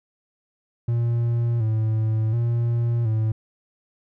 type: tone with vibrato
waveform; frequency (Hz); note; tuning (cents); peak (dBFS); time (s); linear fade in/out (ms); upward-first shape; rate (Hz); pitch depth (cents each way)
triangle; 113.8; A#2; -41; -17; 0.88-3.32; 5; square; 0.69; 60
effects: none